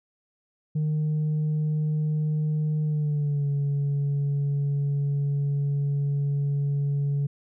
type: tone with pitch glide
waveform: sine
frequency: 153 to 141.93 Hz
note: D#3 to C#3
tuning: -29 to +41 cents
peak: -20 dBFS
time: 0.75-7.27 s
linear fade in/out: 10 ms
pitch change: -130 cents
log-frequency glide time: 2.84-3.48 s
effects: tanh soft clip ceiling -21 dBFS